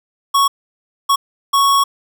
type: tone bursts at uneven times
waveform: square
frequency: 1109 Hz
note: C#6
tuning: in tune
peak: -11 dBFS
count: 3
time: 0.34-0.48 / 1.09-1.16 / 1.53-1.84 s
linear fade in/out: 10 ms
effects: none